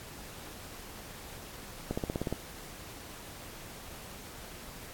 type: accelerating click train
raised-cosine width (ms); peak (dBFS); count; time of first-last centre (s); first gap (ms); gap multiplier
2; -18; 8; 1.91-2.326; 65; 0.97
effects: pink hiss -47 dBFS RMS until 4.93 s + AAC 64 kbps